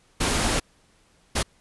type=noise bursts at uneven times; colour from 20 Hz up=pink; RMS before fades=-23 dBFS; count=2; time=0.2-0.6 / 1.35-1.43 s; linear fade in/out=10 ms; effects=pink hiss -61 dBFS RMS until 1.6 s + resampled to 24000 Hz